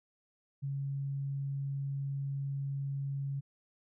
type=tone; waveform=sine; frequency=138.59 Hz; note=C#3; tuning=in tune; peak=-33 dBFS; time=0.62-3.41 s; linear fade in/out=20 ms; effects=none